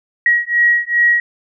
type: beating tone pair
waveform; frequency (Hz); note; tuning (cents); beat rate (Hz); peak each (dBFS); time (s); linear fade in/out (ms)
sine; 1902 / 1904.5; A#6 / A#6; +34 / +37; 2.5; -14; 0.26-1.2; 2
effects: none